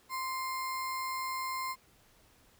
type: tone with sample-and-hold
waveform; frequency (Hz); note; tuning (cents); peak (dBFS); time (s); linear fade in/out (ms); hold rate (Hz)
sine; 1040; C6; -11; -33; 0.09-1.76; 50; 3150
effects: pink hiss -64 dBFS RMS until 2.59 s